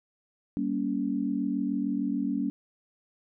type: chord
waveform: sine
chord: G diminished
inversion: none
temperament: just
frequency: 196 / 235.2 / 282.2 Hz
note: G3 / Bb3 / Db4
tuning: 0 / +16 / +31 cents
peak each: -32 / -31 / -29 dBFS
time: 0.57-2.5 s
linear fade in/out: 0 ms
effects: none